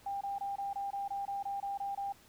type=tone bursts; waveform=sine; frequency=797 Hz; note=G5; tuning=28 cents sharp; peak=-34 dBFS; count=12; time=0.06-2.124 s; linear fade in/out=5 ms; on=150 ms; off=24 ms; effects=pink hiss -61 dBFS RMS until 2.28 s